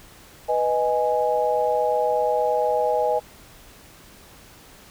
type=chord; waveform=sine; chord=G# minor; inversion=first; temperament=equal; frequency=493.9 / 622.3 / 830.6 Hz; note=B4 / D#5 / G#5; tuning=0 / 0 / 0 cents; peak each=-23 dBFS; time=0.48-3.2 s; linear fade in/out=20 ms; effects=pink hiss -48 dBFS RMS until 4.9 s